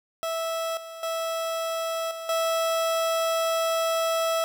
30% pulse tone with level steps, 656 Hz, E5, 9 cents flat, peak -24 / -35 / -24 / -31 / -20 dBFS, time 0.23-4.44 s, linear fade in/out 0 ms, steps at 0.77 / 1.03 / 2.11 / 2.29 s, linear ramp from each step 2 ms, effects none

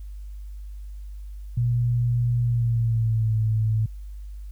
sine tone with pitch glide, 120.3 to 109.68 Hz, B2 to A2, -45 to -5 cents, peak -19 dBFS, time 1.57-3.86 s, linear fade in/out 5 ms, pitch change -160 cents, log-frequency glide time 2.41-3.35 s, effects added 50 Hz sine -34 dBFS peak until 4.51 s + white hiss -64 dBFS RMS until 4.51 s

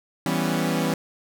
sawtooth chord, C# half-diminished seventh, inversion first, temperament equal, 164.81 / 196 / 246.9 / 277.2 Hz, E3 / G3 / B3 / C#4, 0 / 0 / 0 / 0 cents, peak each -22 / -24 / -24 / -24 dBFS, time 0.26-0.94 s, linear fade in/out 2 ms, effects none

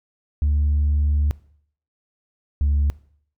sine tone pair in turn, 73.42 / 71.91 Hz, D2 / D2, 0 / -36 cents, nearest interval unison, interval 36 cents, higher first, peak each -14 dBFS, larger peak neither, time 0.42-1.31 / 2.61-2.9 s, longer first, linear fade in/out 0 ms, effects noise-tail reverb RT60 0.6 s tail -22 dB re dry + tanh soft clip ceiling -14 dBFS

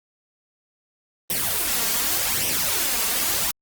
white noise with flanger, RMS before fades -23 dBFS, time 1.3-3.51 s, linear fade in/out 2 ms, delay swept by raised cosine 0.34 to 4.44 ms, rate 0.86 Hz, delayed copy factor +0.7, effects Opus 32 kbps

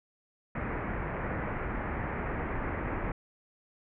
pink low-pass noise, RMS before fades -34 dBFS, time 0.55-3.12 s, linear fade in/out 5 ms, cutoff 2200 Hz, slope 48 dB/octave, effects none

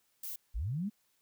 violet noise, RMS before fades -41 dBFS, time 0.23-0.36 s, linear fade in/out 5 ms
sine linear sweep, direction up, 39.07 to 220 Hz, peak -32 dBFS, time 0.54-0.9 s, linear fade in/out 20 ms
effects white hiss -74 dBFS RMS until 1.21 s

